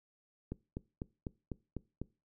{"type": "click train", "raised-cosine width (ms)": 3, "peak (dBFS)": -25, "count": 7, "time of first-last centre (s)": [0.52, 2.016], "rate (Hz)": 4.01, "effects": ["noise-tail reverb RT60 0.3 s tail -22 dB re dry"]}